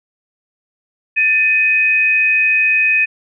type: tone pair together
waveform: sine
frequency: 1777 / 2513 Hz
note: A6 / D#7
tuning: +17 / +17 cents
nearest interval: tritone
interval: 600 cents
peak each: -19 / -11 dBFS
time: 1.16-3.06 s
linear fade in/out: 20 ms
effects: none